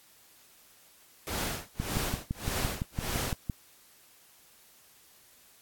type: noise with tremolo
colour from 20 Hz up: pink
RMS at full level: -32 dBFS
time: 1.27-3.33 s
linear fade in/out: 0 ms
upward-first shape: sine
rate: 1.7 Hz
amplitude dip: 100%
type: click train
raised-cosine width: 5 ms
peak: -18 dBFS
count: 11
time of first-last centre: 1.8-3.498 s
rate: 5.89 Hz
effects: white hiss -59 dBFS RMS until 5.61 s + AAC 64 kbps